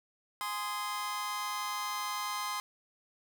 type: chord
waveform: sawtooth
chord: Ab major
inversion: none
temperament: just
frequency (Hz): 830.6 / 1038.3 / 1245.9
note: Ab5 / C6 / Eb6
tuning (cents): 0 / -14 / +2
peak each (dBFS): -38 / -32 / -36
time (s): 0.41-2.6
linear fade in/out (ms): 0
effects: none